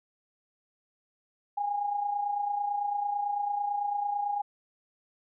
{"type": "tone with amplitude modulation", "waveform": "sine", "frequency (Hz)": 818, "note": "G#5", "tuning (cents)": -26, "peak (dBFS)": -25, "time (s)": [1.57, 4.42], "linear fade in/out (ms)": 10, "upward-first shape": "sine", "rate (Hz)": 29, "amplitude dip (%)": 55, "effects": []}